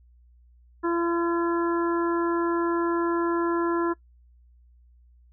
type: harmonic tone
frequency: 340 Hz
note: F4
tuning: 46 cents flat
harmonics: 1 / 2 / 3 / 4 / 5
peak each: -23 / -38 / -30 / -33 / -36 dBFS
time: 0.83-3.94 s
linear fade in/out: 20 ms
effects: noise-tail reverb RT60 0.1 s tail -22 dB re dry + added 60 Hz sine -53 dBFS peak until 5.32 s